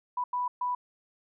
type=tone bursts at uneven times; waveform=sine; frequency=987.8 Hz; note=B5; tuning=in tune; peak=-27 dBFS; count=3; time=0.17-0.24 / 0.33-0.48 / 0.61-0.75 s; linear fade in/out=5 ms; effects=none